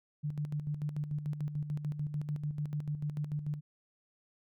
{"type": "tone with tremolo", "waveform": "sine", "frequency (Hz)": 148.5, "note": "D3", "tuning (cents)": 20, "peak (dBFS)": -31, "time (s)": [0.23, 3.61], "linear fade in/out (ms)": 20, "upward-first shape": "square", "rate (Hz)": 6.8, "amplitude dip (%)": 60, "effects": []}